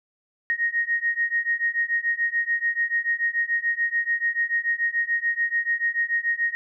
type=beating tone pair; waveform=sine; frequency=1865 / 1871.9 Hz; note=A#6 / A#6; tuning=0 / +7 cents; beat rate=6.9 Hz; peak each=-25 / -24 dBFS; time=0.5-6.55 s; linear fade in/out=0 ms; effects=none